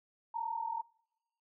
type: tone pair together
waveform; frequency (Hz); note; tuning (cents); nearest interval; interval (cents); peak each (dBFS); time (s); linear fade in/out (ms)
sine; 891.1 / 932.3; A5 / A#5; +22 / 0; minor second; 78; -38 / -36; 0.34-0.82; 10
effects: noise-tail reverb RT60 1.0 s tail -26 dB re dry